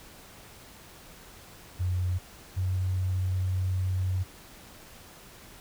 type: tone pair in turn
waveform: sine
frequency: 90.7 / 92.82 Hz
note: F#2 / F#2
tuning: -34 / +6 cents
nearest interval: unison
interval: 40 cents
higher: second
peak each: -25 dBFS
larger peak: neither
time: 1.79-2.19 / 2.56-4.24 s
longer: second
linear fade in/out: 20 ms
effects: pink hiss -50 dBFS RMS until 5.6 s